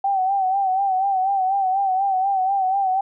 sine tone with vibrato, 770 Hz, G5, 31 cents flat, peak -17 dBFS, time 0.04-3.01 s, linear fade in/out 5 ms, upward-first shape sine, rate 4.1 Hz, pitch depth 63 cents each way, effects none

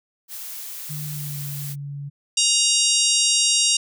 blue noise, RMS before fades -34 dBFS, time 0.28-1.76 s, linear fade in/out 50 ms
sine tone with pitch glide, 149.2 to 142.05 Hz, D3 to C#3, +28 to +43 cents, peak -29 dBFS, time 0.89-2.1 s, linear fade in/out 20 ms, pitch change -85 cents, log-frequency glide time 1.12-1.4 s
harmonic tone, 940 Hz, A#5, 14 cents sharp, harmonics 3 / 4 / 5 / 6 / 7 / 8 / 9 / 10, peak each -23 / -24 / -25 / -23 / -25 / -24 / -27 / -28 dBFS, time 2.37-3.77 s, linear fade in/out 5 ms
effects none

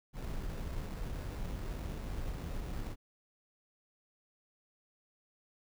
brown noise with sample-and-hold, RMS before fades -39 dBFS, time 0.13-2.96 s, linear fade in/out 50 ms, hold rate 3150 Hz, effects none

